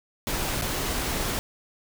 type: noise with dropouts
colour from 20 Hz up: pink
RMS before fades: -28 dBFS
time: 0.27-1.39 s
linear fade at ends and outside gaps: 0 ms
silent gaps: 0.613-0.621 s
effects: none